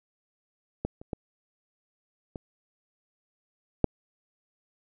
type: clicks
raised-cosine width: 2 ms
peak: -15 / -30 / -18 / -23 / -6 dBFS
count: 5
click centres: 0.85 / 1.015 / 1.132 / 2.358 / 3.843 s
effects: none